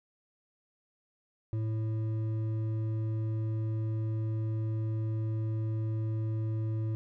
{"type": "tone with hard clipping", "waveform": "sine", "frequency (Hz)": 110, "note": "A2", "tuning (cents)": 0, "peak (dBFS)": -31, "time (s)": [1.53, 6.95], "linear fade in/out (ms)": 0, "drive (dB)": 7, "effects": []}